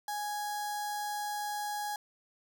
sawtooth tone with notch filter, 830.6 Hz, G#5, in tune, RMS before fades -36 dBFS, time 0.08-1.96 s, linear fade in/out 2 ms, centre 2500 Hz, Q 1.3, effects none

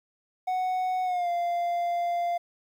triangle tone with pitch glide, 740 to 694.4 Hz, F#5 to F5, 0 to -10 cents, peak -23 dBFS, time 0.47-2.38 s, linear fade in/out 10 ms, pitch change -110 cents, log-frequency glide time 1.04-1.29 s, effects 10-bit

